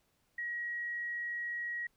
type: tone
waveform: sine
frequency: 1903 Hz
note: A#6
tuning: 35 cents sharp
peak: -35 dBFS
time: 0.38-1.87 s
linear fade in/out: 5 ms
effects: pink hiss -75 dBFS RMS until 1.96 s